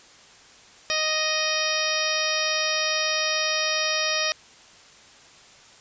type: harmonic tone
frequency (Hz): 622.3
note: D#5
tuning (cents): 0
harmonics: 1 / 2 / 3 / 4 / 5 / 6 / 7 / 8 / 9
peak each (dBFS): -30 / -32 / -30 / -29 / -33 / -32 / -35 / -31 / -29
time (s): 0.9-4.32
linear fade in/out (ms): 0
effects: white hiss -50 dBFS RMS until 5.8 s + resampled to 16000 Hz